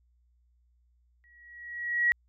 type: tone with exponential growth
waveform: sine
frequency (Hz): 1913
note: A#6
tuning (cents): +44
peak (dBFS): -19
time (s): 1.24-2.12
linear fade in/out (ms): 0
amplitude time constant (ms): 190
effects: added 60 Hz sine -64 dBFS peak until 2.28 s